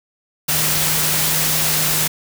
sine tone in noise, 155.56 Hz, D#3, in tune, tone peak -27 dBFS, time 0.48-2.08 s, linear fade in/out 10 ms, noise white, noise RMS -18 dBFS, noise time 0.48-2.08 s, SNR -12 dB, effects none

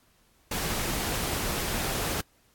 pink noise, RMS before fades -30 dBFS, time 0.51-2.21 s, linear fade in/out 5 ms, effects pink hiss -64 dBFS RMS until 2.54 s + AAC 64 kbps

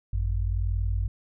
sine tone pair together, 51.94 / 92.9 Hz, G#1 / F#2, +1 / +7 cents, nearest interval minor seventh, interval 1006 cents, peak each -25 / -28 dBFS, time 0.13-1.08 s, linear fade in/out 5 ms, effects none

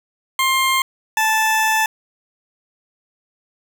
20% pulse tone pair in turn, 1059 / 876.6 Hz, C6 / A5, +21 / -7 cents, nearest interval minor third, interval 328 cents, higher first, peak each -10 dBFS, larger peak neither, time 0.39-0.82 / 1.17-1.86 s, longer second, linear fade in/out 2 ms, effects none

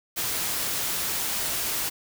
white noise, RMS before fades -28 dBFS, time 0.16-1.9 s, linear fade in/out 20 ms, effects none

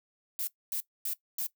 violet noise bursts, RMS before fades -33 dBFS, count 4, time 0.39-1.464 s, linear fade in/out 0 ms, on 81 ms, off 250 ms, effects noise-tail reverb RT60 0.1 s tail -18 dB re dry

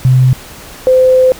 sine tone pair in turn, 128.6 / 514.4 Hz, C3 / C5, -30 / -30 cents, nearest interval 2 octaves, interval 2400 cents, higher second, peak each -4 dBFS, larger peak neither, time 0.05-0.33 / 0.87-1.32 s, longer second, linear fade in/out 0 ms, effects pink hiss -32 dBFS RMS until 1.39 s

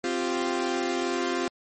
sawtooth chord, C suspended fourth, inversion none, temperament equal, 261.6 / 349.2 / 392 Hz, C4 / F4 / G4, 0 / 0 / 0 cents, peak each -27 / -24 / -28 dBFS, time 0.04-1.48 s, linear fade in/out 2 ms, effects MP3 32 kbps

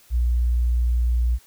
sine tone, 59.8 Hz, A#1, 45 cents sharp, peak -17 dBFS, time 0.1-1.39 s, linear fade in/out 50 ms, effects white hiss -54 dBFS RMS until 1.46 s

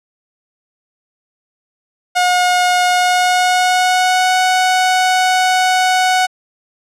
sawtooth tone with pitch glide, 721 to 740.8 Hz, F#5 to F#5, -45 to +2 cents, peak -7 dBFS, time 2.15-6.27 s, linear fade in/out 20 ms, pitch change +47 cents, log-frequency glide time 2.89-4.37 s, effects low-pass 9000 Hz 12 dB/octave

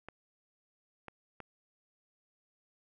clicks, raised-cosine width 0.5 ms, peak -29 dBFS, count 3, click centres 0.086 / 1.083 / 1.403 s, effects none

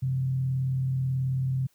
sine tone with frequency modulation, 131.2 Hz, C3, 5 cents sharp, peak -24 dBFS, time 0.02-1.67 s, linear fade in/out 10 ms, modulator 38.4 Hz, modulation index 0.27, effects white hiss -67 dBFS RMS until 1.74 s

